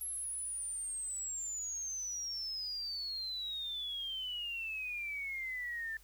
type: exponential sweep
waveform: sine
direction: down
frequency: 11320 to 1766 Hz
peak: -37 dBFS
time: 0.01-5.97 s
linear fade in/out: 2 ms
effects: added 50 Hz sine -60 dBFS peak until 6.03 s + white hiss -64 dBFS RMS until 6.03 s